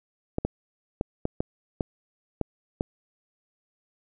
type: clicks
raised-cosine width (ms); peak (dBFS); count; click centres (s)
2; -12; 8; 0.384 / 0.45 / 1.011 / 1.254 / 1.405 / 1.808 / 2.413 / 2.809
effects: none